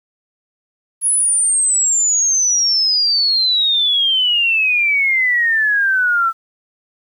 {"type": "exponential sweep", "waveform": "sine", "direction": "down", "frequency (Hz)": [10570, 1322], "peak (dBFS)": -12, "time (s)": [1.01, 6.33], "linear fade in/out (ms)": 50, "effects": ["8-bit"]}